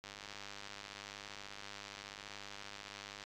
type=click train; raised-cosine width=0.2 ms; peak=-30 dBFS; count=324; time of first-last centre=0.04-3.238 s; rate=101 Hz; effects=AAC 48 kbps